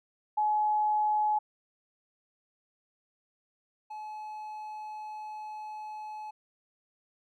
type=tone pair in turn; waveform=sine / triangle; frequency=848 / 854.9 Hz; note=G#5 / G#5; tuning=+36 / +50 cents; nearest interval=unison; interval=14 cents; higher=second; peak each=-24 / -36 dBFS; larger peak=first; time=0.37-1.39 / 3.9-6.31 s; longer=second; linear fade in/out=10 ms; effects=none